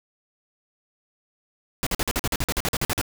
pink noise bursts, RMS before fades -24 dBFS, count 15, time 1.83-3.014 s, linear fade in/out 0 ms, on 36 ms, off 46 ms, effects none

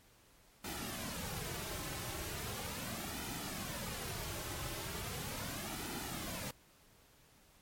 pink noise with flanger, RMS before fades -42 dBFS, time 0.64-6.51 s, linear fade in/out 5 ms, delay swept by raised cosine 1.8 to 4.3 ms, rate 0.38 Hz, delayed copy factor -0.6, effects pink hiss -65 dBFS RMS until 7.61 s + MP3 64 kbps

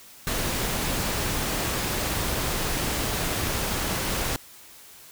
pink noise, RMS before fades -27 dBFS, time 0.27-4.36 s, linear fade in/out 0 ms, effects white hiss -48 dBFS RMS until 5.11 s

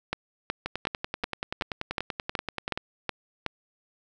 two click trains, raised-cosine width 0.3 ms, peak -14 / -11 dBFS, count 23 / 10, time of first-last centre 0.66-2.775 / 0.13-3.463 s, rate 10.4 / 2.7 Hz, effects none

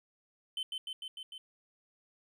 triangle tone with echo, 3070 Hz, G7, 37 cents flat, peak -32 dBFS, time 0.57-0.63 s, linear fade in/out 2 ms, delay 150 ms, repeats 5, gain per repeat -2 dB, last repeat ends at 1.38 s, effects none

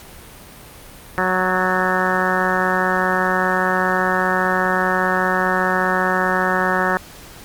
harmonic tone with a mistuned harmonic, 185 Hz, F#3, in tune, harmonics 1 / 2 / 3 / 4 / 5 / 6 / 7 / 8 / 9 / 10, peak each -25 / -25 / -25 / -25 / -25 / -25 / -25 / -25 / -25 / -25 dBFS, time 1.18-6.97 s, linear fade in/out 0 ms, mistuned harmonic 10, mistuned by -45 cents, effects pink hiss -40 dBFS RMS until 7.44 s + Opus 48 kbps

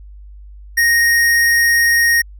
square tone, 1864.7 Hz, A#6, in tune, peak -11 dBFS, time 0.77-2.22 s, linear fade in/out 10 ms, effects added 50 Hz sine -34 dBFS peak until 2.39 s

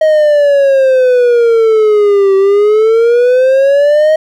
triangle exponential two-way sweep, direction down then up, 631 to 385.5 to 631 Hz, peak -3 dBFS, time 0.01-4.16 s, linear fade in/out 5 ms, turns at 2.36 s, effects none

